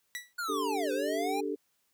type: tone with exponential decay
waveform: sawtooth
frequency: 1953 Hz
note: B6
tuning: 20 cents flat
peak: -29 dBFS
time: 0.15-0.33 s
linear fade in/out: 0 ms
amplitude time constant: 39 ms
type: linear two-way sweep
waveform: square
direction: down then up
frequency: 1470 to 497.5 to 822 Hz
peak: -33 dBFS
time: 0.38-1.41 s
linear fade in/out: 10 ms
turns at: 0.92 s
type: chord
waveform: sine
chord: D suspended fourth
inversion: none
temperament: equal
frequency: 293.7 / 392 / 440 Hz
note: D4 / G4 / A4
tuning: 0 / 0 / 0 cents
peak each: -35 dBFS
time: 0.48-1.56 s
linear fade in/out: 20 ms
effects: white hiss -74 dBFS RMS until 1.93 s + high-pass 60 Hz 12 dB/octave